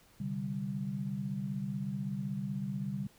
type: chord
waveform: sine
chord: C suspended second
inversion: none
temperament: equal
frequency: 130.81 / 146.83 / 196 Hz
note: C3 / D3 / G3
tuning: 0 / 0 / 0 cents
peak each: -40 / -39 / -36 dBFS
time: 0.2-3.07 s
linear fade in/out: 5 ms
effects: pink hiss -63 dBFS RMS until 3.18 s